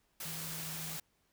sine tone in noise, 160 Hz, D#3, 49 cents sharp, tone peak -46 dBFS, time 0.25-0.97 s, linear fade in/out 5 ms, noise white, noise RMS -42 dBFS, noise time 0.2-1 s, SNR -7 dB, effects pink hiss -75 dBFS RMS until 1.32 s

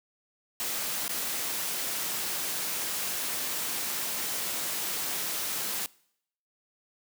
white noise with dropouts, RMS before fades -32 dBFS, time 0.6-5.86 s, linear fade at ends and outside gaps 0 ms, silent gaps 1.08-1.093 s, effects noise-tail reverb RT60 0.7 s tail -23 dB re dry + high-pass 150 Hz 12 dB/octave

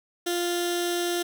15% pulse tone with notch filter, 349.2 Hz, F4, in tune, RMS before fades -27 dBFS, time 0.26-1.23 s, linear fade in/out 10 ms, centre 990 Hz, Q 0.64, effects none

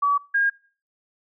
sine tone pair in turn, 1142 / 1622.3 Hz, D6 / G#6, -49 / -41 cents, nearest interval tritone, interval 608 cents, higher second, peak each -17 dBFS, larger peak neither, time 0.02-0.18 / 0.34-0.5 s, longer neither, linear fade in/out 10 ms, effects noise-tail reverb RT60 0.4 s tail -23 dB re dry

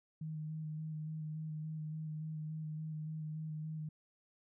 sine tone with vibrato, 155.6 Hz, D#3, in tune, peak -39 dBFS, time 0.21-3.89 s, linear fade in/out 5 ms, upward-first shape square, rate 3.5 Hz, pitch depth 16 cents each way, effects none

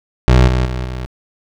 25% pulse tone with level steps, 62.7 Hz, B1, 27 cents sharp, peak -3 / -9 / -15 / -18 dBFS, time 0.28-1.06 s, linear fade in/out 0 ms, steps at 0.47 / 0.65 / 0.84 s, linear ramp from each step 10 ms, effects low-pass 5000 Hz 12 dB/octave + 7-bit

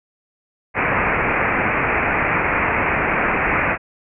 white low-pass noise, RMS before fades -19 dBFS, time 0.74-3.78 s, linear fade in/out 50 ms, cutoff 2500 Hz, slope 96 dB/octave, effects none

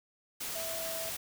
sine tone in noise, 655 Hz, E5, 11 cents flat, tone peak -39 dBFS, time 0.55-1.1 s, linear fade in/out 10 ms, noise white, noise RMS -38 dBFS, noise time 0.4-1.17 s, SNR -4 dB, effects none

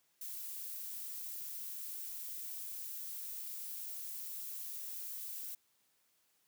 violet noise, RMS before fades -44 dBFS, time 0.21-5.55 s, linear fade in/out 5 ms, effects white hiss -75 dBFS RMS until 6.47 s + high-pass 80 Hz 12 dB/octave

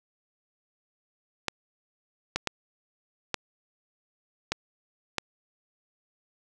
clicks, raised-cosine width 0.2 ms, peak -9 dBFS, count 6, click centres 1.483 / 2.36 / 2.473 / 3.343 / 4.52 / 5.183 s, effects none

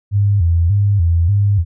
sine tone with vibrato, 92.5 Hz, F#2, in tune, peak -10 dBFS, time 0.11-1.65 s, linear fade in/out 50 ms, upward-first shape square, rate 1.7 Hz, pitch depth 160 cents each way, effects none

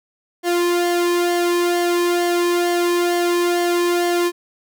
sawtooth tone with flanger, 349.2 Hz, F4, in tune, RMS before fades -18 dBFS, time 0.43-4.32 s, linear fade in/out 50 ms, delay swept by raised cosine 0.78 to 1.41 ms, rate 2.2 Hz, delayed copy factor -0.65, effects none

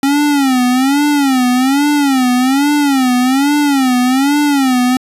square tone with vibrato, 270 Hz, C#4, 45 cents flat, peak -10 dBFS, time 0.03-4.97 s, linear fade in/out 2 ms, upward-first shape sine, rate 1.2 Hz, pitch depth 150 cents each way, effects resampled to 32000 Hz

